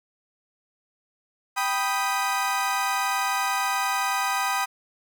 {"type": "chord", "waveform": "30% pulse", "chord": "G augmented", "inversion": "none", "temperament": "equal", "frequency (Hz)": [784, 987.8, 1244.5], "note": ["G5", "B5", "D#6"], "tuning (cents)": [0, 0, 0], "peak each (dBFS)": -25, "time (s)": [1.56, 4.66], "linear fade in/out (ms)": 20, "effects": []}